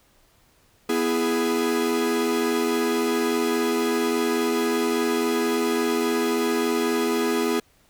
45% pulse chord, E major, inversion second, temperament equal with one note detuned, 246.9 / 331.7 / 415.3 Hz, B3 / E4 / G#4, 0 / +11 / 0 cents, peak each -26 / -26 / -24 dBFS, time 0.89-7.6 s, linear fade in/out 5 ms, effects pink hiss -60 dBFS RMS until 7.89 s

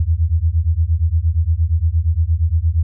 sine beating tone pair, 77.78 / 86.38 Hz, D#2 / F2, 0 / -18 cents, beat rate 8.6 Hz, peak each -16 dBFS, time 0-2.83 s, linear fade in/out 5 ms, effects none

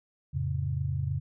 sine chord, F augmented, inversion none, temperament equal with one note detuned, 87.31 / 110 / 136.84 Hz, F2 / A2 / C#3, 0 / 0 / -22 cents, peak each -32 / -35 / -30 dBFS, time 0.33-1.2 s, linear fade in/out 20 ms, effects none

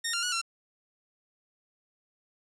10% pulse tone with pitch steps, 1844 / 1391 / 1459 / 1359 Hz, A#6 / F6 / F#6 / F6, -19 / -7 / -25 / -48 cents, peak -19 dBFS, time 0.04-0.416 s, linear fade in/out 10 ms, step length 94 ms, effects low-pass 9000 Hz 12 dB/octave + 10-bit

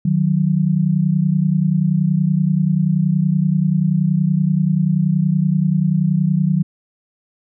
sine tone pair together, 154.11 / 184.6 Hz, D#3 / F#3, -16 / -4 cents, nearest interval minor third, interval 312 cents, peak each -16 dBFS, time 0.05-6.63 s, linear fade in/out 5 ms, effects none

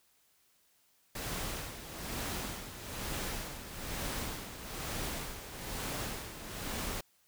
pink noise with tremolo, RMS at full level -37 dBFS, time 1.15-7.01 s, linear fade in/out 5 ms, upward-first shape sine, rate 1.1 Hz, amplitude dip 65%, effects white hiss -70 dBFS RMS until 7.27 s

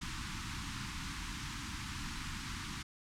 pink band-stop noise, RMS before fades -41 dBFS, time 0.01-2.83 s, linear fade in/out 10 ms, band 310 to 940 Hz, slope 48 dB/octave, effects low-pass 7000 Hz 12 dB/octave

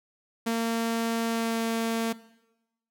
sawtooth tone with pitch glide, 228.9 to 227.5 Hz, A#3 to A#3, -31 to -42 cents, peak -21 dBFS, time 0.46-2.13 s, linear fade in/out 10 ms, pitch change -11 cents, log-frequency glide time 1.27-1.59 s, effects noise-tail reverb RT60 0.9 s tail -18 dB re dry

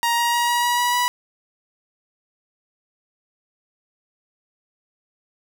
sawtooth tone with pitch steps, 939 / 945.5 / 952.1 / 958.7 / 965.4 / 972.1 / 978.9 Hz, A#5 / A#5 / A#5 / A#5 / B5 / B5 / B5, +12 / +24 / +36 / +48 / -40 / -28 / -16 cents, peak -14 dBFS, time 0.03-1.08 s, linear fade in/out 0 ms, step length 150 ms, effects none

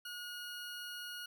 20% pulse tone, 1443 Hz, F#6, 44 cents flat, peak -38 dBFS, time 0.05-1.26 s, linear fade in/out 5 ms, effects none

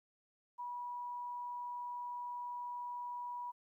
sine tone, 973 Hz, B5, 26 cents flat, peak -40 dBFS, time 0.58-3.52 s, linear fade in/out 20 ms, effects 13-bit

